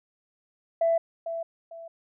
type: tone with echo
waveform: sine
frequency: 665 Hz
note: E5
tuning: 15 cents sharp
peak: -19 dBFS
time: 0.81-0.98 s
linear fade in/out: 5 ms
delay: 450 ms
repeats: 2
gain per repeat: -10 dB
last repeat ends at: 1.88 s
effects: tanh soft clip ceiling -15 dBFS